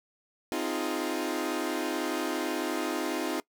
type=chord; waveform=sawtooth; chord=F minor seventh; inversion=second; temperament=equal with one note detuned; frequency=259.2 / 311.1 / 349.2 / 415.3 Hz; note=C4 / Eb4 / F4 / Ab4; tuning=-16 / 0 / 0 / 0 cents; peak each=-32 / -29 / -30 / -34 dBFS; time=0.52-3.4 s; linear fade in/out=0 ms; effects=noise-tail reverb RT60 0.1 s tail -22 dB re dry